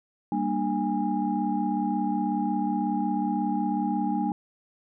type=tone cluster; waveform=sine; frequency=197.4 / 233.9 / 299.4 / 818 Hz; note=G3 / A#3 / D4 / G#5; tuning=+12 / +6 / +33 / -26 cents; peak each=-29 dBFS; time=0.32-4.32 s; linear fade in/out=2 ms; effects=tanh soft clip ceiling -13 dBFS